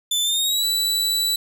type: tone with pitch glide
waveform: sawtooth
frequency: 3520 to 3951 Hz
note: A7 to B7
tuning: 0 to 0 cents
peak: -16 dBFS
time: 0.11-1.36 s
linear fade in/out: 5 ms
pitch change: +200 cents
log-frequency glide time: 0.22-0.64 s
effects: none